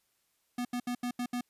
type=tone bursts at uneven times; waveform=square; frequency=244.7 Hz; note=B3; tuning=16 cents flat; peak=-32 dBFS; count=6; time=0.58-0.65 / 0.73-0.8 / 0.87-0.95 / 1.03-1.11 / 1.19-1.26 / 1.33-1.41 s; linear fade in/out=5 ms; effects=white hiss -75 dBFS RMS until 1.49 s + resampled to 32000 Hz